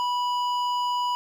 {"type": "tone with hard clipping", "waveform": "sine", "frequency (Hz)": 982, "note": "B5", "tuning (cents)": -10, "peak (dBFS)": -25, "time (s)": [0, 1.15], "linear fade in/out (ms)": 0, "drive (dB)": 10, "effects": []}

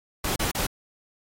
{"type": "noise bursts", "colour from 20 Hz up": "pink", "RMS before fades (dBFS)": -27, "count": 3, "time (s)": [0.24, 0.668], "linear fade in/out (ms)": 5, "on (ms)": 120, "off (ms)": 34, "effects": ["AAC 48 kbps"]}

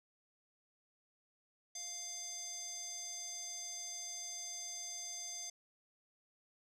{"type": "tone with band-pass filter", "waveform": "square", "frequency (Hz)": 698.5, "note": "F5", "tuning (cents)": 0, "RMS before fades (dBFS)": -45, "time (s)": [1.75, 5.5], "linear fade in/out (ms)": 5, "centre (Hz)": 6000, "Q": 7.1, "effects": []}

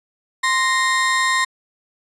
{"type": "tone pair together", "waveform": "35% pulse", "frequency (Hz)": [1045, 1859], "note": ["C6", "A#6"], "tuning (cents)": [-2, -5], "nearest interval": "minor seventh", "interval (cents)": 997, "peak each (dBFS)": -17, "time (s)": [0.43, 1.45], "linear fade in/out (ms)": 10, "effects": ["resampled to 22050 Hz"]}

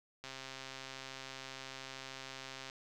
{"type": "click train", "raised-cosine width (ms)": 0.2, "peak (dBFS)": -28, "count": 328, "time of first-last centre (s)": [0.24, 2.699], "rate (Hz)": 133, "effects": []}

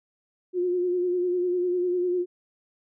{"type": "tone with vibrato", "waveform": "sine", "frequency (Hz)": 358.2, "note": "F4", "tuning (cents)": 44, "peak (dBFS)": -22, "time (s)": [0.53, 2.26], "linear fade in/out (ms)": 50, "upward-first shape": "sine", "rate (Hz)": 10, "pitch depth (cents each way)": 36, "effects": []}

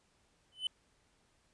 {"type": "tone with exponential growth", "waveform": "triangle", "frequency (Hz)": 3023, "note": "F#7", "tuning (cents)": 36, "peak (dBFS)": -27, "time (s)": [0.52, 0.67], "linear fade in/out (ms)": 2, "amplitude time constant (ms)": 31, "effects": ["pink hiss -72 dBFS RMS until 1.53 s", "resampled to 22050 Hz"]}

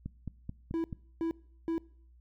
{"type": "click train", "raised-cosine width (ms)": 5, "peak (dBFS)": -25, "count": 5, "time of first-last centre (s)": [0.06, 0.928], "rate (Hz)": 4.61}
{"type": "tone bursts", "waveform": "triangle", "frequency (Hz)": 329.6, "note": "E4", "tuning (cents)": 0, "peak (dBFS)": -27, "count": 3, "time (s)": [0.74, 1.78], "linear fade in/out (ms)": 0, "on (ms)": 100, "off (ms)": 370}
{"effects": ["noise-tail reverb RT60 0.6 s tail -23 dB re dry", "added 60 Hz sine -56 dBFS peak until 2.2 s"]}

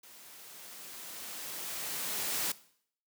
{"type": "noise with level ramp", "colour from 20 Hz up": "white", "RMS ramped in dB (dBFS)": [-54, -32], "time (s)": [0.03, 2.52], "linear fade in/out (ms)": 5, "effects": ["noise-tail reverb RT60 0.6 s tail -18 dB re dry", "high-pass 150 Hz 12 dB/octave"]}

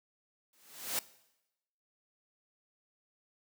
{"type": "noise with exponential growth", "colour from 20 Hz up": "white", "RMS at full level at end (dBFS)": -31, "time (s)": [0.53, 0.99], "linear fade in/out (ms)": 1, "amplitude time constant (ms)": 100, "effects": ["noise-tail reverb RT60 0.9 s tail -19 dB re dry", "high-pass 150 Hz 12 dB/octave"]}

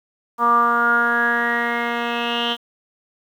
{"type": "tone with low-pass filter sweep", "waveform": "10% pulse", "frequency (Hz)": 236.5, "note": "A#3", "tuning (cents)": 25, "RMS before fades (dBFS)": -19, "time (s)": [0.38, 2.57], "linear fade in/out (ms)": 50, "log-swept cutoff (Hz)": [1100, 3100], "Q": 9.5, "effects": ["8-bit"]}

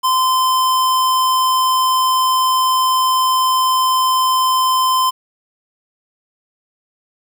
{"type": "tone", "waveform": "square", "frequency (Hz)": 1032, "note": "C6", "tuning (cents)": -24, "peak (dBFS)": -13, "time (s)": [0.03, 5.11], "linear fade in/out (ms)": 20, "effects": ["8-bit"]}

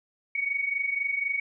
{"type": "tone pair together", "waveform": "sine", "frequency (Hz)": [2217, 2241], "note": ["C#7", "C#7"], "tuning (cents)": [0, 18], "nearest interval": "unison", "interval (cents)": 18, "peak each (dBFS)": [-31, -27], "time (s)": [0.35, 1.4], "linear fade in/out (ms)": 5, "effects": []}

